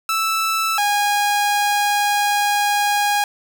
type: tone pair in turn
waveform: sawtooth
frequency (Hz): 1318.5 / 820.8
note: E6 / G#5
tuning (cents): 0 / -21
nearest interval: minor sixth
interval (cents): 821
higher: first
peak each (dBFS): -14 / -12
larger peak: second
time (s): 0.09-0.78 / 0.78-3.24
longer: second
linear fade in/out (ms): 2
effects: none